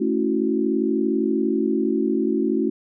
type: chord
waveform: sine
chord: F# minor seventh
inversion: first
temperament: equal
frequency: 220 / 277.2 / 329.6 / 370 Hz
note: A3 / C#4 / E4 / F#4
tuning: 0 / 0 / 0 / 0 cents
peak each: -24 dBFS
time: 0-2.7 s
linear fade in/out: 10 ms
effects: none